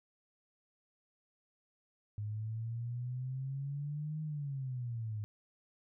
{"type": "exponential two-way sweep", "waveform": "sine", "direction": "up then down", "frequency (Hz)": [103.83, 156.1, 103.83], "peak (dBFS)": -36, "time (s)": [2.18, 5.24], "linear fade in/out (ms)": 0, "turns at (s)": 4.22, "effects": []}